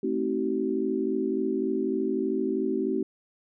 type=chord; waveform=sine; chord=A diminished seventh; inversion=none; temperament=just; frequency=220 / 264 / 316.8 / 380.2 Hz; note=A3 / C4 / Eb4 / Gb4; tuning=0 / +16 / +31 / +47 cents; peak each=-32 / -30 / -31 / -28 dBFS; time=0.03-3.03 s; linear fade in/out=5 ms; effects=none